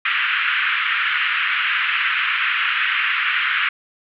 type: band-pass noise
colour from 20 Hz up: pink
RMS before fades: -20 dBFS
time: 0.05-3.69 s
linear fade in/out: 5 ms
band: 1300 to 3000 Hz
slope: 48 dB/octave
effects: none